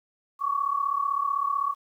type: tone pair together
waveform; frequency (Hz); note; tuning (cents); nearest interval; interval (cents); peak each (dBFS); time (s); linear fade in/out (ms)
sine; 1108.7 / 1144.5; C#6 / D6; 0 / -45; minor second; 55; -26 / -27; 0.39-1.75; 50
effects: 10-bit